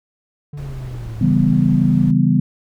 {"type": "exponential sweep", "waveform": "triangle", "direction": "down", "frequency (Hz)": [147.4, 102.3], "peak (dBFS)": -25, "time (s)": [0.53, 1.34], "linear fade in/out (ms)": 5}
{"type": "noise", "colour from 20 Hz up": "brown", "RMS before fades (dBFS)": -33, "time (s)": [0.57, 2.11], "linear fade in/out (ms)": 5}
{"type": "chord", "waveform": "sine", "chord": "C# half-diminished seventh", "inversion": "none", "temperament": "equal", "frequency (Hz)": [138.59, 164.81, 196, 246.9], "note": ["C#3", "E3", "G3", "B3"], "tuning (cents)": [0, 0, 0, 0], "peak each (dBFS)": -17, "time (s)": [1.21, 2.4], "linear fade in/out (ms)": 5}
{"effects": []}